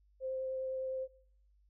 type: tone with vibrato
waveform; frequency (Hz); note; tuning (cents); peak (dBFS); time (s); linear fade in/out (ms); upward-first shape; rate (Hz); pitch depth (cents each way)
sine; 523.3; C5; 0; -35; 0.2-1.08; 50; sine; 9.8; 8
effects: noise-tail reverb RT60 0.6 s tail -21 dB re dry + added 50 Hz sine -65 dBFS peak until 1.69 s